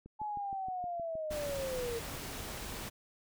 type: click train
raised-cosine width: 3 ms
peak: -37 dBFS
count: 10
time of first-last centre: 0.06-1.466 s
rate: 6.4 Hz
type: linear sweep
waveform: sine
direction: down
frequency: 860 to 454.8 Hz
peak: -35 dBFS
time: 0.19-2 s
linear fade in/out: 20 ms
type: noise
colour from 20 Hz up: pink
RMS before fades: -42 dBFS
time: 1.3-2.9 s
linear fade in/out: 20 ms
effects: none